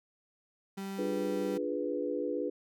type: tone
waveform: 35% pulse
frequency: 195.2 Hz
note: G3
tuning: 7 cents flat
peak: -35 dBFS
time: 0.77-1.58 s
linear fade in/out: 10 ms
type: chord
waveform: sine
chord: D diminished seventh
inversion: none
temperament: equal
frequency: 293.7 / 349.2 / 415.3 / 493.9 Hz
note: D4 / F4 / Ab4 / Cb5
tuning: 0 / 0 / 0 / 0 cents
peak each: -36 / -38 / -37 / -35 dBFS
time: 0.98-2.5 s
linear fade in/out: 10 ms
effects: none